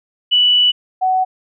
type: tone pair in turn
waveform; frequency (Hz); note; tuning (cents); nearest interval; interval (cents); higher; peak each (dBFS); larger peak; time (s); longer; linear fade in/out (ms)
sine; 2960 / 748.2; F#7 / F#5; 0 / +19; 2 octaves; 2381; first; -9 / -12; first; 0.31-0.72 / 1.01-1.25; first; 20
effects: none